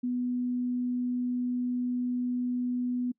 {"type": "tone", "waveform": "sine", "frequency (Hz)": 247.2, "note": "B3", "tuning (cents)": 2, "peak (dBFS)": -27, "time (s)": [0.03, 3.12], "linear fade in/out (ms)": 10, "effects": ["noise-tail reverb RT60 0.1 s tail -25 dB re dry"]}